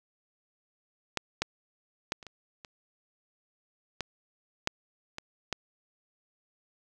clicks, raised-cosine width 0.2 ms, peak -11 / -10 / -12 / -29 / -27 / -27 / -15 / -9 / -20 / -13 dBFS, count 10, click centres 1.173 / 1.42 / 2.121 / 2.228 / 2.267 / 2.648 / 4.007 / 4.674 / 5.184 / 5.527 s, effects none

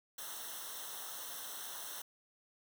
white noise with comb filter, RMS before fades -45 dBFS, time 0.18-2.02 s, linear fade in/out 5 ms, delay 0.42 ms, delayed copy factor -0.9, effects none

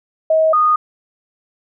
sine tone pair in turn, 636 / 1232.9 Hz, D#5 / D#6, +38 / -16 cents, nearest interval major seventh, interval 1146 cents, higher second, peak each -10 dBFS, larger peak neither, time 0.3-0.53 / 0.53-0.76 s, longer neither, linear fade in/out 5 ms, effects none

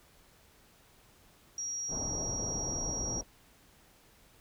sine tone, 5680 Hz, F8, 28 cents sharp, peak -34 dBFS, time 1.58-3.21 s, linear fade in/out 2 ms
pink low-pass noise, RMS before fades -39 dBFS, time 1.88-3.24 s, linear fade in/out 50 ms, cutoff 900 Hz, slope 24 dB/octave
effects pink hiss -62 dBFS RMS until 4.4 s

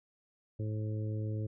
harmonic tone, 107.6 Hz, A2, 38 cents flat, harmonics 1 / 2 / 3 / 4 / 5, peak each -33 / -46 / -44 / -47 / -49 dBFS, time 0.59-1.47 s, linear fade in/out 10 ms, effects none

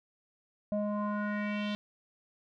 square tone with low-pass filter sweep, 207.7 Hz, G#3, in tune, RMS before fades -33 dBFS, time 0.72-1.75 s, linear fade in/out 0 ms, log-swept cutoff 610 to 3600 Hz, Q 3.4, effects none

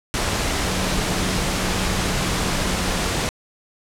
sine tone in noise, 185 Hz, F#3, in tune, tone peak -29 dBFS, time 0.63-3.08 s, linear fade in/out 0 ms, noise pink, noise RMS -22 dBFS, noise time 0.14-3.29 s, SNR -10 dB, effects low-pass 9000 Hz 12 dB/octave

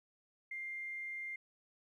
triangle tone with tanh clipping, 2100 Hz, C7, 6 cents sharp, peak -40 dBFS, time 0.51-1.36 s, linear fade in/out 5 ms, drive 3 dB, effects none

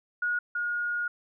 sine tone pair in turn, 1447 / 1434.5 Hz, F#6 / F6, -39 / +46 cents, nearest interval unison, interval 15 cents, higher first, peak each -25 / -27 dBFS, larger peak first, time 0.22-0.39 / 0.55-1.08 s, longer second, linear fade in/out 5 ms, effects none

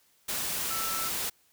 sine tone in noise, 1325 Hz, E6, 9 cents sharp, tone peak -35 dBFS, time 0.7-1.09 s, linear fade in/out 10 ms, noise white, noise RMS -32 dBFS, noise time 0.28-1.3 s, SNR -6 dB, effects white hiss -66 dBFS RMS until 1.52 s

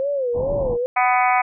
sine tone with vibrato, 524 Hz, C5, 2 cents sharp, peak -19 dBFS, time 0-0.86 s, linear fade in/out 0 ms, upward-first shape sine, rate 2.3 Hz, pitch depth 160 cents each way
pink low-pass noise, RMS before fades -28 dBFS, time 0.33-0.78 s, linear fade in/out 50 ms, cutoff 1000 Hz, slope 96 dB/octave
harmonic tone, 249.3 Hz, B3, 16 cents sharp, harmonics 3 / 4 / 5 / 6 / 7 / 8 / 9 / 10, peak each -17 / -22 / -23 / -31 / -32 / -28 / -23 / -32 dBFS, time 0.96-1.42 s, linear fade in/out 10 ms
effects none

